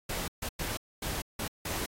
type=noise bursts at uneven times; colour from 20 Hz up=pink; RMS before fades=-35 dBFS; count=6; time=0.09-0.28 / 0.42-0.49 / 0.59-0.77 / 1.02-1.22 / 1.39-1.48 / 1.65-1.86 s; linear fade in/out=5 ms; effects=AAC 48 kbps